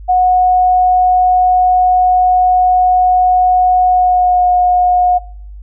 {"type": "tone with pitch glide", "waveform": "sine", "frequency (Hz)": [731, 721.8], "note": ["F#5", "F#5"], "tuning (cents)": [-21, -43], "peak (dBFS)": -7, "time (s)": [0.08, 5.19], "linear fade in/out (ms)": 20, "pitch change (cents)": -22, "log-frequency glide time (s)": [3.87, 4.47], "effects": ["noise-tail reverb RT60 0.7 s tail -24 dB re dry", "added 50 Hz sine -28 dBFS peak until 5.62 s"]}